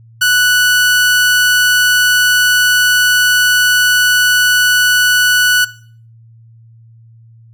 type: tone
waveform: sawtooth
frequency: 1480 Hz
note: F#6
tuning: in tune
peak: -5 dBFS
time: 0.21-5.65 s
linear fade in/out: 10 ms
effects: noise-tail reverb RT60 0.5 s tail -18 dB re dry + added 114 Hz sine -39 dBFS peak until 7.53 s